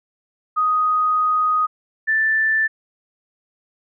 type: tone pair in turn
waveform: sine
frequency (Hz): 1248 / 1764.9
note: D#6 / A6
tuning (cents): +5 / +5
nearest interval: tritone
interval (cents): 600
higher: second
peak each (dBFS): -15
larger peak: neither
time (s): 0.56-1.67 / 2.07-2.68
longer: first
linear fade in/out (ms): 20
effects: none